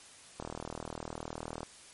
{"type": "click train", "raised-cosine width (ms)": 1, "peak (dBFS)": -24, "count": 50, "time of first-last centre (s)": [0.4, 1.631], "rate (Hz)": 39.8, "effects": ["white hiss -54 dBFS RMS until 1.93 s", "MP3 48 kbps"]}